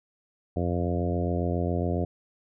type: harmonic tone with a mistuned harmonic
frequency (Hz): 87.31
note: F2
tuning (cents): 0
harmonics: 1 / 2 / 3 / 4 / 5 / 6 / 7 / 8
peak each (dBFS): -28 / -31 / -33 / -34 / -35 / -36 / -36 / -37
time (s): 0.56-2.05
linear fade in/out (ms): 5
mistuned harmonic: 1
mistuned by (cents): +18
effects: none